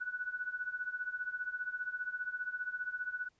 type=tone with tremolo; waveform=sine; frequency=1480 Hz; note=F#6; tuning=in tune; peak=-32 dBFS; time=0-3.29 s; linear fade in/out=20 ms; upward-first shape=triangle; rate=15 Hz; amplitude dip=90%; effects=pink hiss -75 dBFS RMS until 3.39 s + resampled to 16000 Hz